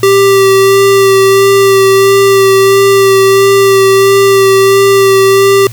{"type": "tone with vibrato", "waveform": "square", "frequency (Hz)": 390.8, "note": "G4", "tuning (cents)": -5, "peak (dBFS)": -4, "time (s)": [0.03, 5.67], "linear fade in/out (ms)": 2, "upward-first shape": "sine", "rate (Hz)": 1.5, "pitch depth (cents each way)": 15, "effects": ["added 116 Hz sine -22 dBFS peak until 5.72 s", "white hiss -34 dBFS RMS until 5.72 s"]}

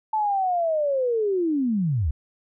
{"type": "linear sweep", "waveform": "sine", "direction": "down", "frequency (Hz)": [880, 62.5], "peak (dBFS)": -20, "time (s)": [0.13, 2.11], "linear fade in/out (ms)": 5, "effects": []}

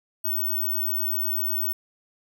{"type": "tone", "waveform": "sine", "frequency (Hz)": 15804, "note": "B9", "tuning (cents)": 0, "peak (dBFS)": -23, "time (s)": [0.24, 1.73], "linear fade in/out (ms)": 10, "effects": []}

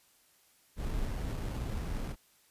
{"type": "noise with sample-and-hold", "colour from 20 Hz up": "brown", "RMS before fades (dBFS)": -35, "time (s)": [0.76, 2.16], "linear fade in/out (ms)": 50, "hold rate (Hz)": 3675, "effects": ["white hiss -66 dBFS RMS until 2.5 s", "resampled to 32000 Hz"]}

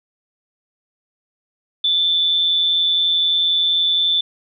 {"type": "tone with amplitude modulation", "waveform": "sine", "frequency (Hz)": 3516, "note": "A7", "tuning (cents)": -2, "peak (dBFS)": -12, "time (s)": [1.84, 4.21], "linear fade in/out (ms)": 5, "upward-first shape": "sine", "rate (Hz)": 171, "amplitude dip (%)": 45, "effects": []}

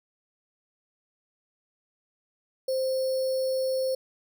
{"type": "tone with sample-and-hold", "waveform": "sine", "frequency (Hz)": 523.3, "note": "C5", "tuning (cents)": 0, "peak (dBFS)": -24, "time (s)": [2.68, 3.95], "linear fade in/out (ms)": 5, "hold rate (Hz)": 4900, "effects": []}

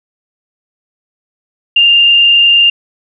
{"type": "tone with frequency modulation", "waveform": "sine", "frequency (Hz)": 2801, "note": "F7", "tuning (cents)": 4, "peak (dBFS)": -4, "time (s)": [1.76, 2.7], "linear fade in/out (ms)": 5, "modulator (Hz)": 28.3, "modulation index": 0.96, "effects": []}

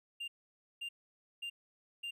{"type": "tone bursts", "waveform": "triangle", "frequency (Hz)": 2794, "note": "F7", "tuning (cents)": 0, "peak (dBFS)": -37, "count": 4, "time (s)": [0.2, 2.11], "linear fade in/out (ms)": 10, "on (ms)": 80, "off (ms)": 530, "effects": []}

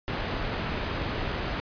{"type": "low-pass noise", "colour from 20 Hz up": "pink", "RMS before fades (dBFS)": -31, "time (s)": [0.08, 1.6], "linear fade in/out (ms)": 0, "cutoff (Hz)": 3200, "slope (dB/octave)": 12, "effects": ["resampled to 11025 Hz"]}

